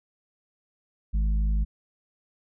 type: harmonic tone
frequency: 52.3 Hz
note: G#1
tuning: 13 cents sharp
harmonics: 1 / 3 / 4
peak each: -21 / -37 / -39 dBFS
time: 1.13-1.65 s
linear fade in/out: 20 ms
effects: none